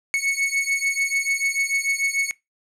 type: beating tone pair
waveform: 45% pulse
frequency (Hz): 2207 / 2213.8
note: C#7 / C#7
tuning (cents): -8 / -3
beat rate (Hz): 6.8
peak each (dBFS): -23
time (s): 0.14-2.31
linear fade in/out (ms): 0
effects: noise-tail reverb RT60 0.2 s tail -22 dB re dry + low-pass 10000 Hz 12 dB/octave